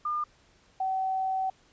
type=tone pair in turn; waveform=sine; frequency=1207 / 760.4 Hz; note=D6 / F#5; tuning=+47 / +47 cents; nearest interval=minor sixth; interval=800 cents; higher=first; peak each=-27 / -26 dBFS; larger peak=second; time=0.05-0.24 / 0.8-1.5 s; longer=second; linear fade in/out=5 ms; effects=pink hiss -62 dBFS RMS until 1.72 s + resampled to 16000 Hz